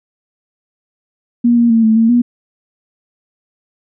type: tone with pitch steps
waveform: sine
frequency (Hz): 238.2 / 235.7 / 227 / 220.4 / 226.5 / 241.3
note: A#3 / A#3 / A#3 / A3 / A#3 / B3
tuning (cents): +38 / +19 / -46 / +3 / -50 / -40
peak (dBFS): -7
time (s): 1.44-2.22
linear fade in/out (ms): 10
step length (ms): 130
effects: none